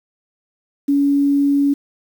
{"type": "tone with quantisation", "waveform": "sine", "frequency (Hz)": 282.3, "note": "C#4", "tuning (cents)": 32, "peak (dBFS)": -12, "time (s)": [0.88, 1.74], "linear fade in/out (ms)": 10, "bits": 7, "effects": []}